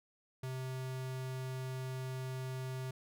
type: tone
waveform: square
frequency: 130 Hz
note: C3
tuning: 11 cents flat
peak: -39 dBFS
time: 0.43-2.91 s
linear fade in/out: 5 ms
effects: none